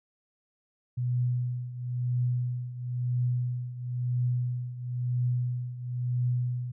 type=tone with tremolo; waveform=sine; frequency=123.47 Hz; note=B2; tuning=in tune; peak=-23 dBFS; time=0.97-6.72 s; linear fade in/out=10 ms; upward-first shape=triangle; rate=0.99 Hz; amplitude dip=80%; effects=none